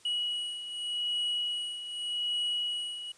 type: beating tone pair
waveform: triangle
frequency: 2917 / 2917.84 Hz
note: F#7 / F#7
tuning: -25 / -25 cents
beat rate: 0.84 Hz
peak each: -36 / -30 dBFS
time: 0.05-3.12 s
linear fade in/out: 5 ms
effects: white hiss -59 dBFS RMS until 3.17 s + resampled to 22050 Hz